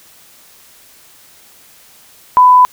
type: tone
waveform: sine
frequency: 999 Hz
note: B5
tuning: 20 cents sharp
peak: -3 dBFS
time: 2.37-2.65 s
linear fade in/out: 0 ms
effects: white hiss -44 dBFS RMS until 2.72 s